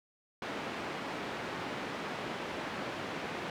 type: band-pass noise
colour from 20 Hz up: pink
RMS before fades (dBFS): -39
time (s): 0.42-3.5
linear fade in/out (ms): 2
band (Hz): 210 to 2700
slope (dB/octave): 12
effects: none